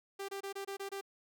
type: tone bursts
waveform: sawtooth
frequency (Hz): 394.2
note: G4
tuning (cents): +10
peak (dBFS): -35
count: 7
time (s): 0.19-1.012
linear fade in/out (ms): 10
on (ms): 96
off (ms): 25
effects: none